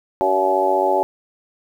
harmonic tone with a mistuned harmonic, 95 Hz, F#2, 46 cents sharp, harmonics 3 / 4 / 5 / 6 / 7 / 8 / 9, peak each -31 / -21 / -30 / -21 / -23 / -26 / -19 dBFS, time 0.21-1.03 s, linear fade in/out 0 ms, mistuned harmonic 8, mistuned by -19 cents, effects 8-bit

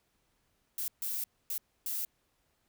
violet noise bursts at uneven times, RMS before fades -35 dBFS, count 4, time 0.78-0.88 / 1.02-1.24 / 1.5-1.58 / 1.86-2.05 s, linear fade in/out 2 ms, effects pink hiss -75 dBFS RMS until 2.68 s

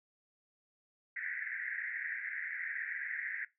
white band-pass noise, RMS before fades -40 dBFS, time 1.16-3.45 s, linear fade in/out 5 ms, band 1600 to 2100 Hz, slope 96 dB/octave, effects noise-tail reverb RT60 0.2 s tail -18 dB re dry

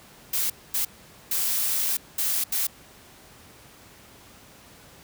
blue noise bursts at uneven times, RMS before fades -25 dBFS, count 5, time 0.33-0.5 / 0.74-0.85 / 1.31-1.97 / 2.18-2.44 / 2.52-2.67 s, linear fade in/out 5 ms, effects pink hiss -50 dBFS RMS until 5.03 s + high-pass 60 Hz 12 dB/octave

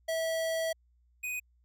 square tone pair in turn, 651 / 2493 Hz, E5 / D#7, -22 / +3 cents, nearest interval octave + major seventh, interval 2325 cents, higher second, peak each -30 / -34 dBFS, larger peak first, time 0.08-0.73 / 1.23-1.4 s, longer first, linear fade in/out 10 ms, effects added 60 Hz sine -64 dBFS peak until 1.64 s

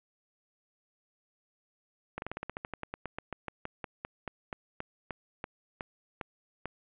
slowing click train, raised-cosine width 0.5 ms, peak -21 dBFS, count 27, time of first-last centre 2.18-6.656 s, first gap 41 ms, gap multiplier 1.1, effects resampled to 8000 Hz + 9-bit

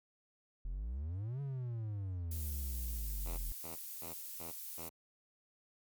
triangle exponential two-way sweep, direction up then down, 39.3 to 142.5 to 39.3 Hz, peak -35 dBFS, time 0.65-3.52 s, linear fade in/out 0 ms, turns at 1.41 s
violet noise, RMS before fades -45 dBFS, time 2.31-4.89 s, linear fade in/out 5 ms
5% pulse tone bursts, 83.3 Hz, E2, 19 cents sharp, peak -36 dBFS, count 5, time 3.25-4.9 s, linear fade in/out 20 ms, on 130 ms, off 250 ms
effects MP3 96 kbps

